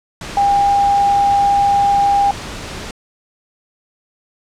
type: tone in noise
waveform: sine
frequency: 803 Hz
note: G5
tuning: 41 cents sharp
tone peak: -10 dBFS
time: 0.37-2.31 s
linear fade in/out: 2 ms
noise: pink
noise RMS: -28 dBFS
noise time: 0.21-2.91 s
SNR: +15 dB
effects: low-pass 7000 Hz 12 dB/octave